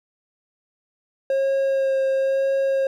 triangle tone with vibrato, 539 Hz, C#5, 49 cents flat, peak -16 dBFS, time 1.3-2.87 s, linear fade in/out 2 ms, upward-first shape sine, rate 1 Hz, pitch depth 13 cents each way, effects none

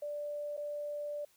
sine tone with dropouts, 587.3 Hz, D5, in tune, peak -36 dBFS, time 0.02-1.25 s, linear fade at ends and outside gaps 5 ms, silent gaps 0.568-0.575 s, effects white hiss -68 dBFS RMS until 1.36 s

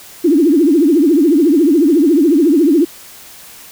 sine tone with vibrato, 310.4 Hz, D#4, 4 cents flat, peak -7 dBFS, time 0.24-2.85 s, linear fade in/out 10 ms, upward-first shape triangle, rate 14 Hz, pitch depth 280 cents each way, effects white hiss -37 dBFS RMS until 3.71 s

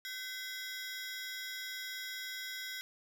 20% pulse ring-modulated tone, 1781 Hz, A6, 21 cents sharp, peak -32 dBFS, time 0.05-2.81 s, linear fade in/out 0 ms, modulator 251 Hz, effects none

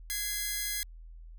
5% pulse tone pair together, 1661.2 / 2058 Hz, G#6 / C7, 0 / -29 cents, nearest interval major third, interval 371 cents, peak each -24 dBFS, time 0.1-0.83 s, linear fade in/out 0 ms, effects added 41 Hz sine -45 dBFS peak until 1.38 s

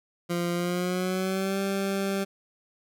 20% pulse tone with pitch glide, 173.4 to 195.76 Hz, F3 to G3, -12 to -2 cents, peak -21 dBFS, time 0.29-2.25 s, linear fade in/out 20 ms, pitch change +210 cents, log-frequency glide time 0.53-1.59 s, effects none

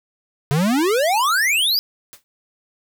square exponential sweep, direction up, 135.5 to 5040 Hz, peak -16 dBFS, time 0.51-1.79 s, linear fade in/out 0 ms
white noise with exponential decay, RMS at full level -36 dBFS, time 2.13-2.24 s, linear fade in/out 0 ms, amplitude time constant 23 ms
effects none

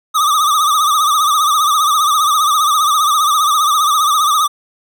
square tone with vibrato, 1212 Hz, D#6, 46 cents flat, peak -11 dBFS, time 0.14-4.48 s, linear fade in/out 20 ms, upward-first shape sine, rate 15 Hz, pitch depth 94 cents each way, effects none

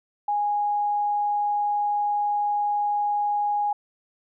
sine tone, 826 Hz, G#5, 10 cents flat, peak -21 dBFS, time 0.28-3.73 s, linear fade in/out 5 ms, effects none

